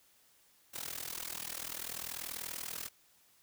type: noise with amplitude modulation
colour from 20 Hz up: white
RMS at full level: -38 dBFS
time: 0.73-2.89 s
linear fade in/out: 20 ms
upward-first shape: sine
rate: 40.5 Hz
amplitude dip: 90%
effects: white hiss -67 dBFS RMS until 3.42 s